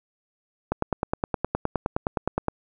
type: click train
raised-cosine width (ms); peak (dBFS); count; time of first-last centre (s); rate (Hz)
1; -9; 18; 0.72-2.483; 9.64
effects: none